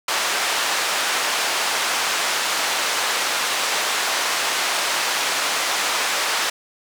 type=band-pass noise; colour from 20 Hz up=pink; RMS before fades=-22 dBFS; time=0.08-6.5 s; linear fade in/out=5 ms; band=800 to 7900 Hz; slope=12 dB/octave; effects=none